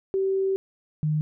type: tone pair in turn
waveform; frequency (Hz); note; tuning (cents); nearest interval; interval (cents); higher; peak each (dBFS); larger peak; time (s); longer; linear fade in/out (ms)
sine; 385.4 / 152.95; G4 / D#3; -29 / -29; octave + major third; 1600; first; -21; neither; 0.14-0.56 / 1.03-1.21; first; 0
effects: none